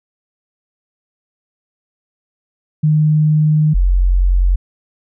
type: tone pair in turn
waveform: sine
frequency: 153.2 / 45.15 Hz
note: D#3 / F#1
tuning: -27 / -42 cents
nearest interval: octave + major sixth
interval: 2115 cents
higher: first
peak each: -9 dBFS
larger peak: neither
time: 2.83-3.74 / 3.74-4.56 s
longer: first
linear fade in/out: 10 ms
effects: none